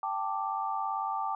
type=chord; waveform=sine; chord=G suspended second; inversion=none; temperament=just; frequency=784 / 882 / 1176 Hz; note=G5 / A5 / D6; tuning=0 / +4 / +2 cents; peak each=-34 dBFS; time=0.03-1.35 s; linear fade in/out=2 ms; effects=none